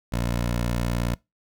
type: tone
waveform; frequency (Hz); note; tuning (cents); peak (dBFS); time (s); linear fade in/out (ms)
15% pulse; 59.1; A#1; +24; -17; 0.12-1.15; 10
effects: noise-tail reverb RT60 0.2 s tail -23 dB re dry